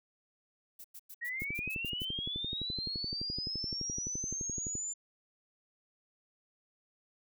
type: noise bursts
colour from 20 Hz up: violet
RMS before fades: -48 dBFS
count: 9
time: 0.79-2.052 s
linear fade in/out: 10 ms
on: 54 ms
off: 97 ms
type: linear sweep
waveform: sine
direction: up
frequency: 1864.7 to 7180 Hz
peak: -35 dBFS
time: 1.21-4.94 s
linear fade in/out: 20 ms
type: click train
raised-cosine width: 3 ms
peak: -28 dBFS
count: 40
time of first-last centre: 1.42-4.753 s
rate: 11.7 Hz
effects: none